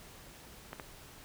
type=clicks; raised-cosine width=0.5 ms; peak=-26 dBFS; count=2; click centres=0.731 / 0.798 s; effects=pink hiss -53 dBFS RMS until 1.24 s